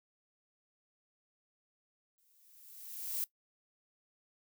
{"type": "noise with exponential growth", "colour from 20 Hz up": "violet", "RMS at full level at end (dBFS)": -34, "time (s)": [2.18, 3.24], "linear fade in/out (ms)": 0, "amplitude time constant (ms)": 230, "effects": ["noise-tail reverb RT60 0.1 s tail -19 dB re dry"]}